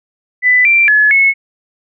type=tone with pitch steps; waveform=sine; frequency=1995 / 2357 / 1706 / 2191 Hz; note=B6 / D7 / G#6 / C#7; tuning=+17 / +6 / +46 / -21 cents; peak=-6 dBFS; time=0.42-1.34 s; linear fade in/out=50 ms; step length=230 ms; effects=none